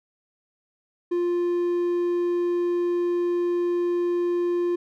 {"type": "tone", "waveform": "triangle", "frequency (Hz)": 350, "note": "F4", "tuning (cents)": 4, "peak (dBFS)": -19, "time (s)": [1.11, 4.76], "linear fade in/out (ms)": 10, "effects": []}